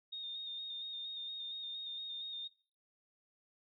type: tone with vibrato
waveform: sine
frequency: 3679 Hz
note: A#7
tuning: 24 cents flat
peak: -40 dBFS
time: 0.12-2.48 s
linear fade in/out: 10 ms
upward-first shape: square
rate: 4.3 Hz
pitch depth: 22 cents each way
effects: noise-tail reverb RT60 0.4 s tail -21 dB re dry